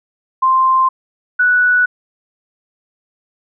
sine tone pair in turn, 1046.5 / 1476.9 Hz, C6 / F#6, 0 / -4 cents, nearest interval tritone, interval 596 cents, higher second, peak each -9 dBFS, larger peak neither, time 0.42-0.89 / 1.39-1.86 s, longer neither, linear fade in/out 10 ms, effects none

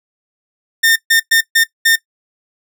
sawtooth tone bursts at uneven times, 1816 Hz, A#6, 46 cents flat, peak -5 dBFS, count 5, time 0.83-0.96 / 1.1-1.2 / 1.31-1.41 / 1.55-1.64 / 1.85-1.96 s, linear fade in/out 10 ms, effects noise-tail reverb RT60 0.1 s tail -18 dB re dry

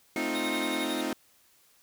sawtooth chord, F dominant seventh, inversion first, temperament equal, 220 / 261.6 / 311.1 / 349.2 Hz, A3 / C4 / Eb4 / F4, 0 / 0 / 0 / 0 cents, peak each -34 / -30 / -29 / -32 dBFS, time 0.16-1.13 s, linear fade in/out 2 ms
sine tone, 2175 Hz, C#7, 33 cents flat, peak -35 dBFS, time 0.16-0.84 s, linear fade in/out 2 ms
square tone with tremolo, 3715 Hz, A#7, 7 cents flat, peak -35 dBFS, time 0.35-1.01 s, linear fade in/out 0 ms, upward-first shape sine, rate 11 Hz, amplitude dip 60%
effects white hiss -63 dBFS RMS until 1.82 s

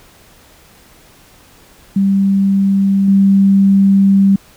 sine tone with level steps, 196 Hz, G3, in tune, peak -9 / -6 dBFS, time 1.96-4.36 s, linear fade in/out 5 ms, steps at 3.08 s, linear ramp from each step 2 ms, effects pink hiss -45 dBFS RMS until 4.56 s

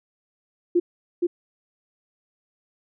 sine tone with echo, 349.2 Hz, F4, in tune, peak -15 dBFS, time 0.75-0.8 s, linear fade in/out 10 ms, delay 470 ms, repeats 1, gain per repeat -3 dB, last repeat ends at 1.27 s, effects none

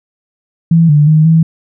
sine tone with pitch steps, 165.7 / 148 / 155.5 / 162.2 Hz, E3 / D3 / D#3 / E3, +9 / +14 / -1 / -28 cents, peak -4 dBFS, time 0.71-1.43 s, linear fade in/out 5 ms, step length 180 ms, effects none

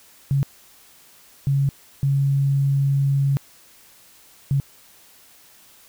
sine tone bursts at uneven times, 138.6 Hz, C#3, in tune, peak -16 dBFS, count 4, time 0.31-0.43 / 1.47-1.69 / 2.03-3.37 / 4.51-4.6 s, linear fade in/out 0 ms, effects white hiss -51 dBFS RMS until 5.88 s

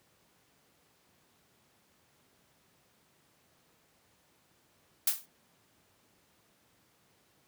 blue noise with exponential decay, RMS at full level -23 dBFS, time 5.07-5.26 s, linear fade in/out 5 ms, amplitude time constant 41 ms, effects pink hiss -68 dBFS RMS until 7.47 s + high-pass 100 Hz 12 dB/octave

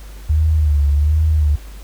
sine tone with vibrato, 75.1 Hz, D2, 39 cents sharp, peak -11 dBFS, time 0.29-1.56 s, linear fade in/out 10 ms, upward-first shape sine, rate 1.3 Hz, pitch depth 84 cents each way, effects added 50 Hz sine -32 dBFS peak until 1.83 s + pink hiss -44 dBFS RMS until 1.83 s

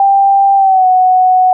sine tone with pitch glide, 789 to 740.4 Hz, G5 to F#5, +11 to +1 cents, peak -5 dBFS, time 0-1.53 s, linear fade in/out 2 ms, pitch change -110 cents, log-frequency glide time 0.56-0.86 s, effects none

